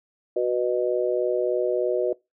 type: harmonic tone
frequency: 123.2 Hz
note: B2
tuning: 4 cents flat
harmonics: 3 / 4 / 5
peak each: -24 / -25 / -26 dBFS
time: 0.36-2.13 s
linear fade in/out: 5 ms
effects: noise-tail reverb RT60 0.2 s tail -22 dB re dry